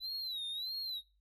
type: tone with vibrato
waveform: triangle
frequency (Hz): 3951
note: B7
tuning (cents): 0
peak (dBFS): -36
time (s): 0-1.02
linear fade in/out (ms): 50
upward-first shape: sine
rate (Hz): 1.6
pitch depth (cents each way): 140
effects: noise-tail reverb RT60 0.3 s tail -20 dB re dry + added 50 Hz sine -70 dBFS peak until 1.2 s